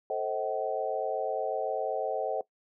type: chord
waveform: sine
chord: A diminished seventh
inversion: none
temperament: just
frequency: 440 / 528 / 633.6 / 760.3 Hz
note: A4 / C5 / Eb5 / Gb5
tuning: 0 / +16 / +31 / +47 cents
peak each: -34 / -34 / -34 / -34 dBFS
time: 0.1-2.41 s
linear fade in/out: 2 ms
effects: noise-tail reverb RT60 0.1 s tail -19 dB re dry